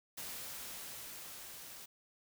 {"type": "noise with level ramp", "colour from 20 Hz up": "white", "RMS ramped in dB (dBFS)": [-44, -51], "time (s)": [0.17, 1.86], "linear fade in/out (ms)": 10, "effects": []}